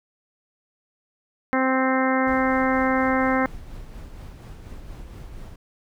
harmonic tone, 261.6 Hz, C4, in tune, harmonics 1 / 2 / 3 / 4 / 5 / 6 / 7 / 8, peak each -22 / -25 / -27 / -28 / -29 / -30 / -30 / -31 dBFS, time 1.53-3.46 s, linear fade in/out 0 ms
brown noise with tremolo, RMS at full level -37 dBFS, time 2.27-5.56 s, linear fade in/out 5 ms, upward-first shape sine, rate 4.2 Hz, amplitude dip 35%
effects none

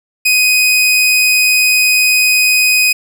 sawtooth tone, 2502 Hz, D#7, 9 cents sharp, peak -5 dBFS, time 0.25-2.93 s, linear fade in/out 10 ms, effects none

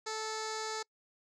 15% pulse tone with low-pass filter, 437.8 Hz, A4, 9 cents flat, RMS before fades -38 dBFS, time 0.06-0.83 s, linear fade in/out 10 ms, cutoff 6000 Hz, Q 5.4, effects noise-tail reverb RT60 0.1 s tail -26 dB re dry

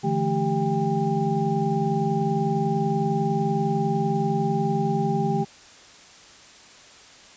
sine tone cluster, 146.8 / 166.9 / 217.7 / 391.9 / 799 Hz, D3 / E3 / A3 / G4 / G5, 0 / +22 / -18 / 0 / +33 cents, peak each -27 dBFS, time 0.03-5.45 s, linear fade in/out 20 ms, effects white hiss -48 dBFS RMS until 7.36 s + resampled to 16000 Hz

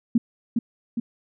sine tone with echo, 233.1 Hz, A#3, in tune, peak -14 dBFS, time 0.15-0.18 s, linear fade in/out 5 ms, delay 410 ms, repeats 2, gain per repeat -4 dB, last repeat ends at 1 s, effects none

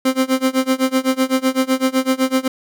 30% pulse tone with tremolo, 261.6 Hz, C4, in tune, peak -9 dBFS, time 0.05-2.48 s, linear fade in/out 5 ms, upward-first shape sine, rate 7.9 Hz, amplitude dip 95%, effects none

